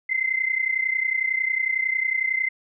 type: tone pair together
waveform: sine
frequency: 2060 / 2091 Hz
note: C7 / C7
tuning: -28 / -2 cents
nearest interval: unison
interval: 26 cents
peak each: -23 / -25 dBFS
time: 0.09-2.49 s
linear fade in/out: 10 ms
effects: none